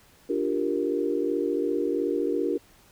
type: chord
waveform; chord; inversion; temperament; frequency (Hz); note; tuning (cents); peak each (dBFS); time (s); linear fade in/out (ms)
sine; G minor seventh; second; equal; 293.7 / 349.2 / 392 / 466.2; D4 / F4 / G4 / Bb4; 0 / 0 / 0 / 0; -29; 0.29-2.58; 10
effects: pink hiss -57 dBFS RMS until 2.91 s